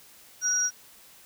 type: tone pair together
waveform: sine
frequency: 1480 / 5708 Hz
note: F#6 / F8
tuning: 0 / +37 cents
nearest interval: octave + major seventh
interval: 2337 cents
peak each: -31 / -23 dBFS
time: 0.41-0.71 s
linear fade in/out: 50 ms
effects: white hiss -53 dBFS RMS until 1.25 s